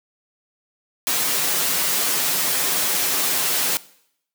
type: noise with comb filter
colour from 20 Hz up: white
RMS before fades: -21 dBFS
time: 1.07-3.77 s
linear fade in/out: 0 ms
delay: 9 ms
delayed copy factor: -0.65
effects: noise-tail reverb RT60 0.7 s tail -20 dB re dry + high-pass 150 Hz 12 dB/octave